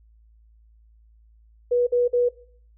sine tone bursts, 487 Hz, B4, 24 cents flat, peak -17 dBFS, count 3, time 1.71-2.29 s, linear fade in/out 10 ms, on 160 ms, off 50 ms, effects noise-tail reverb RT60 0.5 s tail -18 dB re dry + added 55 Hz sine -52 dBFS peak until 2.77 s

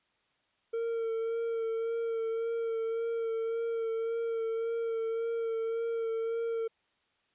triangle tone with vibrato, 456.1 Hz, A#4, 38 cents flat, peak -28 dBFS, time 0.73-6.68 s, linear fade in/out 10 ms, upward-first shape sine, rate 1.8 Hz, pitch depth 21 cents each way, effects white hiss -73 dBFS RMS until 7.34 s + resampled to 8000 Hz

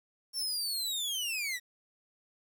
sawtooth linear sweep, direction down, 5490 to 1864.7 Hz, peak -29 dBFS, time 0.33-1.6 s, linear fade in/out 50 ms, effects 10-bit

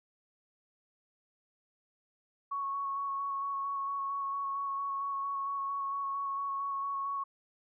sine tone with vibrato, 1108 Hz, C#6, 1 cent flat, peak -32 dBFS, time 2.51-7.24 s, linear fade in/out 10 ms, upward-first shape square, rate 4.4 Hz, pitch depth 12 cents each way, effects none

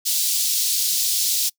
pink high-pass noise, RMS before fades -21 dBFS, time 0.05-1.5 s, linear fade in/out 20 ms, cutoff 4000 Hz, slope 24 dB/octave, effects noise-tail reverb RT60 0.1 s tail -24 dB re dry

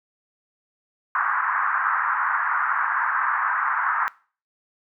pink band-pass noise, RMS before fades -23 dBFS, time 1.15-4.08 s, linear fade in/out 0 ms, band 970 to 1700 Hz, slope 48 dB/octave, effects noise-tail reverb RT60 0.4 s tail -22 dB re dry

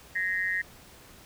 sine tone with amplitude modulation, 1864.7 Hz, A#6, in tune, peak -22 dBFS, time 0.15-0.62 s, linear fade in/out 10 ms, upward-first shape sine, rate 187 Hz, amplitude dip 90%, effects pink hiss -52 dBFS RMS until 1.25 s

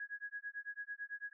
sine tone with tremolo, 1661.2 Hz, G#6, in tune, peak -39 dBFS, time 0-1.33 s, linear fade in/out 2 ms, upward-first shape sine, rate 9 Hz, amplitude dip 100%, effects none

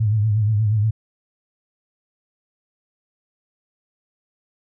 sine tone with vibrato, 107 Hz, A2, 48 cents flat, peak -15 dBFS, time 0-0.91 s, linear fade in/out 10 ms, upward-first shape triangle, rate 8.4 Hz, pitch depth 96 cents each way, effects none

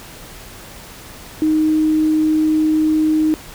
sine tone, 311.1 Hz, D#4, in tune, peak -12 dBFS, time 1.42-3.34 s, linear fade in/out 0 ms, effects pink hiss -37 dBFS RMS until 3.54 s

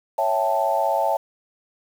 sine chord, A dominant seventh, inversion first, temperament equal, 554.4 / 659.3 / 784 / 880 Hz, C#5 / E5 / G5 / A5, 0 / 0 / 0 / 0 cents, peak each -25 / -23 / -25 / -23 dBFS, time 0.18-1.17 s, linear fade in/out 5 ms, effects 7-bit

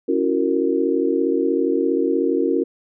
sine chord, F# dominant seventh, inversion second, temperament just, 277.5 / 333 / 370 / 462.5 Hz, C#4 / E4 / F#4 / A#4, +2 / +18 / 0 / -14 cents, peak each -22 dBFS, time 0.08-2.64 s, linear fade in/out 10 ms, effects none

